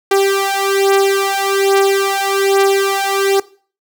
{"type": "beating tone pair", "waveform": "sawtooth", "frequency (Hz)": [392, 393.2], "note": ["G4", "G4"], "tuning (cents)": [0, 5], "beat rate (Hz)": 1.2, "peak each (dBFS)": -11, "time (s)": [0.11, 3.4], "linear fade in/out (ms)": 5, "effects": ["noise-tail reverb RT60 0.4 s tail -19 dB re dry"]}